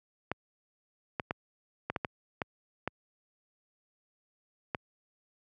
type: clicks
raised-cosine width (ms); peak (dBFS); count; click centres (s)
0.5; -16; 9; 0.316 / 1.198 / 1.309 / 1.9 / 1.962 / 2.048 / 2.418 / 2.876 / 4.748
effects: high-pass 80 Hz 12 dB/octave